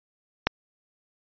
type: click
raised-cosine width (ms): 0.3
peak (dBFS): -3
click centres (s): 0.47
effects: resampled to 11025 Hz